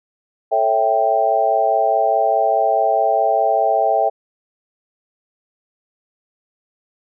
sine chord, A dominant seventh, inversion none, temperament equal, 440 / 554.4 / 659.3 / 784 Hz, A4 / C#5 / E5 / G5, 0 / 0 / 0 / 0 cents, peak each -23 / -22 / -17 / -17 dBFS, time 0.51-4.1 s, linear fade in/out 20 ms, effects none

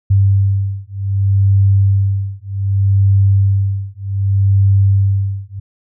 sine beating tone pair, 98 / 98.65 Hz, G2 / G2, 0 / +11 cents, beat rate 0.65 Hz, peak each -13 dBFS, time 0.1-5.6 s, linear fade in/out 10 ms, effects none

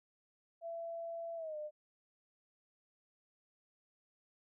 sine tone with pitch glide, 670 to 603.8 Hz, E5 to D5, +28 to +48 cents, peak -40 dBFS, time 0.61-1.71 s, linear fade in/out 50 ms, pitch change -180 cents, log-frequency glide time 1.36-1.57 s, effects none

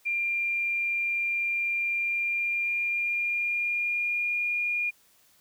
sine tone with pitch glide, 2388 to 2424 Hz, D7 to D#7, +28 to -46 cents, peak -25 dBFS, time 0.05-4.91 s, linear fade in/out 20 ms, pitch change +26 cents, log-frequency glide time 1.94-4.41 s, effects white hiss -62 dBFS RMS until 5.4 s

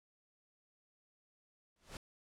pink noise with exponential growth, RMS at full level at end -43 dBFS, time 1.76-1.97 s, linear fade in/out 2 ms, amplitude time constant 45 ms, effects low-pass 9000 Hz 12 dB/octave

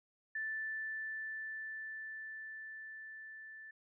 sine tone with level ramp, 1760 Hz, A6, in tune, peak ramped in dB -36 to -49 dBFS, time 0.35-3.71 s, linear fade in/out 5 ms, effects none

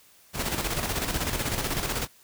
pink noise with tremolo, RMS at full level -27 dBFS, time 0.33-2.08 s, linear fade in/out 50 ms, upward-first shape square, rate 16 Hz, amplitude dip 50%, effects white hiss -57 dBFS RMS until 2.23 s

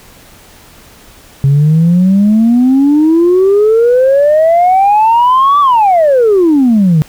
sine exponential two-way sweep, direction up then down, 135.4 to 1175 to 148 Hz, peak -3 dBFS, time 1.44-7.02 s, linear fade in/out 0 ms, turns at 5.6 s, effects tanh soft clip ceiling -2 dBFS + pink hiss -39 dBFS RMS until 7.08 s

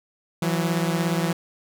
sawtooth beating tone pair, 165.8 / 182.8 Hz, E3 / F#3, +10 / -21 cents, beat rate 17 Hz, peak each -19 / -22 dBFS, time 0.42-1.33 s, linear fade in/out 5 ms, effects none

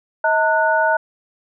sine tone cluster, 636 / 904 / 1470 Hz, D#5 / A5 / F#6, +38 / +47 / -12 cents, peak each -18 dBFS, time 0.24-0.97 s, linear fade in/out 5 ms, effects none

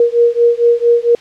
sine beating tone pair, 470.4 / 474.8 Hz, A#4 / A#4, +16 / +32 cents, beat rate 4.4 Hz, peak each -11 dBFS, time 0-1.15 s, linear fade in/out 2 ms, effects white hiss -41 dBFS RMS until 1.2 s + low-pass 4000 Hz 12 dB/octave

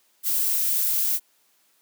violet noise, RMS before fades -23 dBFS, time 0.23-1.2 s, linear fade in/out 50 ms, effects white hiss -64 dBFS RMS until 1.81 s + high-pass 200 Hz 12 dB/octave

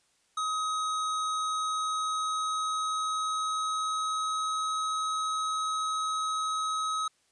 square tone with pitch glide, 1265 to 1273.8 Hz, D#6 to D#6, +28 to +40 cents, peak -29 dBFS, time 0.37-7.08 s, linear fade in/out 5 ms, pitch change +12 cents, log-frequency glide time 1.19-4.71 s, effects white hiss -69 dBFS RMS until 7.31 s + resampled to 22050 Hz

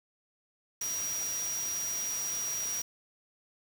sine tone in noise, 5750 Hz, F8, 50 cents sharp, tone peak -32 dBFS, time 0.81-2.82 s, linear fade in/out 5 ms, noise white, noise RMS -40 dBFS, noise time 0.81-2.82 s, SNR +5 dB, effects none

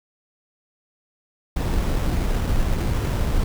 brown noise with sample-and-hold, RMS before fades -21 dBFS, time 1.56-3.44 s, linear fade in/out 5 ms, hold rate 4410 Hz, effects none

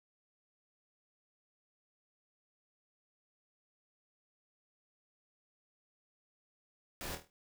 pink noise with echo, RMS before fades -42 dBFS, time 7.01-7.15 s, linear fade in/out 0 ms, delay 25 ms, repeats 6, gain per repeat -6 dB, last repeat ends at 7.3 s, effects none

